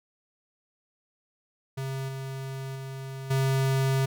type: tone with level steps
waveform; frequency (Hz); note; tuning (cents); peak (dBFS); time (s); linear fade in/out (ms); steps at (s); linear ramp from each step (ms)
square; 134.1; C3; +43; -31 / -34 / -36 / -23; 1.77-4.06; 10; 2.08 / 2.75 / 3.3; 10
effects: none